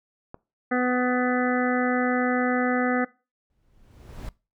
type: click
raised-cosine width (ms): 1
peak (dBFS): -24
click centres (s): 0.344
type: harmonic tone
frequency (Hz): 249.7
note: B3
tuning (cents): +19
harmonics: 1 / 2 / 3 / 5 / 6 / 7 / 8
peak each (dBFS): -24 / -27 / -29 / -31 / -32 / -32 / -33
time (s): 0.71-3.05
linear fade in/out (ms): 10
type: noise with exponential growth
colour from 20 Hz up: brown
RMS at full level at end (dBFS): -32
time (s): 3.5-4.29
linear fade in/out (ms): 1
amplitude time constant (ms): 170
effects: noise-tail reverb RT60 0.3 s tail -22 dB re dry